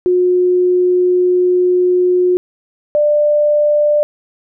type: tone pair in turn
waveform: sine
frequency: 361.1 / 593.7 Hz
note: F#4 / D5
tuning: -42 / +19 cents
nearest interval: major sixth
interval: 861 cents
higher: second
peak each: -9 dBFS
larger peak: neither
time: 0.06-2.37 / 2.95-4.03 s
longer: first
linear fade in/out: 0 ms
effects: none